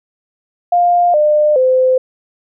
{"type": "tone with pitch steps", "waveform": "sine", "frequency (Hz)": [703, 601.5, 514.6], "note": ["F5", "D5", "C5"], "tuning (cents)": [11, 41, -29], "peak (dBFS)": -8, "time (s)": [0.72, 1.98], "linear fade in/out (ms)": 5, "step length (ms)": 420, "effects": []}